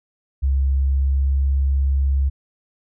sine tone with pitch glide, 67.7 to 68.33 Hz, C#2 to C#2, -40 to -24 cents, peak -15 dBFS, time 0.42-2.3 s, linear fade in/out 20 ms, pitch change +16 cents, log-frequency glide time 0.69-1.4 s, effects none

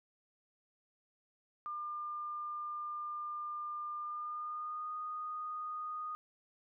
sine tone with pitch glide, 1200 to 1235.2 Hz, D6 to D#6, +37 to -13 cents, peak -38 dBFS, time 1.66-6.15 s, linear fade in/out 0 ms, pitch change +50 cents, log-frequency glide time 4-4.95 s, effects none

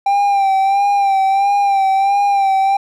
triangle tone with vibrato, 790 Hz, G5, 13 cents sharp, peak -9 dBFS, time 0.06-2.77 s, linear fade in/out 5 ms, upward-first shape sine, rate 1.5 Hz, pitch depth 42 cents each way, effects none

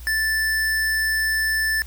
square tone, 1760 Hz, A6, in tune, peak -20 dBFS, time 0.07-1.82 s, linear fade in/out 0 ms, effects added 60 Hz sine -35 dBFS peak until 1.86 s + white hiss -47 dBFS RMS until 1.86 s

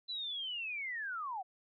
sine linear sweep, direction down, 4027 to 710 Hz, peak -37 dBFS, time 0.08-1.43 s, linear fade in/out 20 ms, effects none

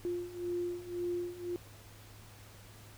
sine beating tone pair, 350 / 351.9 Hz, F4 / F4, +4 / +13 cents, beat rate 1.9 Hz, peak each -39 / -36 dBFS, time 0.05-1.56 s, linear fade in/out 0 ms, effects added 104 Hz sine -54 dBFS peak until 2.97 s + pink hiss -56 dBFS RMS until 2.97 s

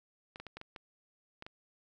clicks, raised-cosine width 0.3 ms, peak -29 dBFS, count 8, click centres 0.359 / 0.4 / 0.467 / 0.57 / 0.614 / 0.762 / 1.424 / 1.465 s, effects none

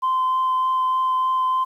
sine tone with vibrato, 1034 Hz, C6, 21 cents flat, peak -16 dBFS, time 0.02-1.65 s, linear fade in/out 20 ms, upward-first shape triangle, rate 3.3 Hz, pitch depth 9 cents each way, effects tanh soft clip ceiling -15 dBFS + 9-bit

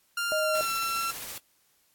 sawtooth tone with pitch glide, 1396.9 to 1350.1 Hz, F6 to E6, 0 to +41 cents, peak -24 dBFS, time 0.17-1.11 s, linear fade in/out 5 ms, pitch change -59 cents, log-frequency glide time 0.38-0.7 s
sine tone, 622.3 Hz, D#5, in tune, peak -26 dBFS, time 0.32-0.61 s, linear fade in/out 0 ms
white noise with tremolo, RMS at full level -38 dBFS, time 0.55-1.38 s, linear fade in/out 2 ms, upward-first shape sine, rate 15 Hz, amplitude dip 25%
effects white hiss -67 dBFS RMS until 1.94 s + AAC 64 kbps

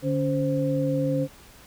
sine tone cluster, 146.9 / 280.1 / 522 Hz, D3 / C#4 / C5, +1 / +18 / -4 cents, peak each -26 dBFS, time 0.02-1.28 s, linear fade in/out 50 ms, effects pink hiss -50 dBFS RMS until 1.66 s

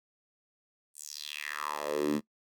10% pulse tone with high-pass filter sweep, 74.3 Hz, D2, 21 cents sharp, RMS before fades -34 dBFS, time 0.94-2.21 s, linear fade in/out 50 ms, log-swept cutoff 9300 to 210 Hz, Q 3.9, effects noise-tail reverb RT60 0.1 s tail -21 dB re dry

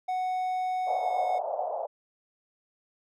triangle tone with pitch glide, 740 to 731.9 Hz, F#5 to F#5, 0 to -19 cents, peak -25 dBFS, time 0.08-1.39 s, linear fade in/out 10 ms, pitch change -19 cents, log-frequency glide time 0.94-1.08 s
white band-pass noise, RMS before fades -32 dBFS, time 0.86-1.87 s, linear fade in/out 20 ms, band 560 to 780 Hz, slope 48 dB/octave
effects none

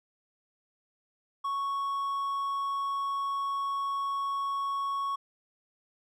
triangle tone, 1108.7 Hz, C#6, in tune, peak -27 dBFS, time 1.44-5.16 s, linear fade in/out 10 ms, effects none

